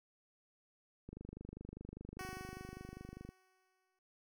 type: click train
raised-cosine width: 3 ms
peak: -35 dBFS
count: 56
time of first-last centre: 1.09-3.29 s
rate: 25 Hz
type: tone with exponential decay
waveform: 10% pulse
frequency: 374.1 Hz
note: F#4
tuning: 19 cents sharp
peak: -35 dBFS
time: 2.19-3.99 s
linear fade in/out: 2 ms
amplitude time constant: 390 ms
effects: none